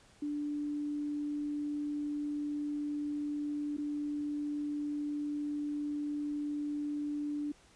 sine tone with dropouts, 293.7 Hz, D4, in tune, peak -33 dBFS, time 0.22-7.52 s, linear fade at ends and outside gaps 5 ms, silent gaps 3.769-3.781 s, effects pink hiss -62 dBFS RMS until 7.75 s + resampled to 22050 Hz

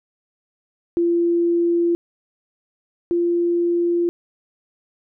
sine tone pair in turn, 342.4 / 345 Hz, F4 / F4, -34 / -21 cents, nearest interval unison, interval 13 cents, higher second, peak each -15 / -16 dBFS, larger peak first, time 0.97-1.95 / 3.11-4.09 s, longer neither, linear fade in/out 0 ms, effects none

